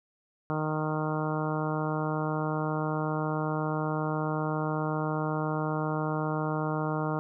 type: harmonic tone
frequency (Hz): 154.6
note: D#3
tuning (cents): -11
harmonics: 1 / 2 / 3 / 4 / 5 / 6 / 7 / 8 / 9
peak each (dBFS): -31 / -34 / -36 / -37 / -38 / -39 / -39 / -40 / -41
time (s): 0.5-7.19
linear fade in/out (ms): 0
effects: none